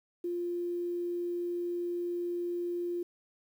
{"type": "tone with quantisation", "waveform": "sine", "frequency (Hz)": 349.2, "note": "F4", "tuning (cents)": 0, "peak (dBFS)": -31, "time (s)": [0.24, 3.03], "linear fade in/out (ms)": 5, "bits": 10, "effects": []}